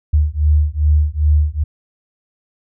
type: beating tone pair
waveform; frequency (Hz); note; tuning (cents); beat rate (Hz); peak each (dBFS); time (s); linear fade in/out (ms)
sine; 74.1 / 76.6; D2 / D#2; +16 / -27; 2.5; -14; 0.13-1.64; 10
effects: none